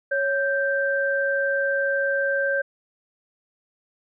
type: tone pair together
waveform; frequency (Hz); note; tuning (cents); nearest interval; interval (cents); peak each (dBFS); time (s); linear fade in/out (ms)
sine; 554.4 / 1568; C#5 / G6; 0 / 0; octave + tritone; 1800; -23; 0.11-2.62; 10
effects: none